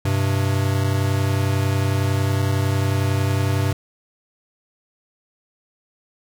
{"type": "tone pair together", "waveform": "square", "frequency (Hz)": [98, 128.98], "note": ["G2", "C3"], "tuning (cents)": [0, -24], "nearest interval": "perfect fourth", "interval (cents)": 476, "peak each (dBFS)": [-20, -23], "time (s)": [0.05, 3.73], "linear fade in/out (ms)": 5, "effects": []}